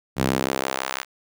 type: tone with high-pass filter sweep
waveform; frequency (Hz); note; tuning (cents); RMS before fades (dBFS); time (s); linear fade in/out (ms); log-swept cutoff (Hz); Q
sawtooth; 66; C2; +16; -25; 0.16-1.05; 50; 140 to 1400; 0.92
effects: none